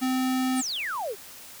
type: tone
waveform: square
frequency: 258.2 Hz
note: C4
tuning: 23 cents flat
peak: -24 dBFS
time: 0.01-0.62 s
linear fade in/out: 20 ms
type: exponential sweep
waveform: sine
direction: down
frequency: 10440 to 364.9 Hz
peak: -28 dBFS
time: 0.55-1.16 s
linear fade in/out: 50 ms
effects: white hiss -45 dBFS RMS until 1.6 s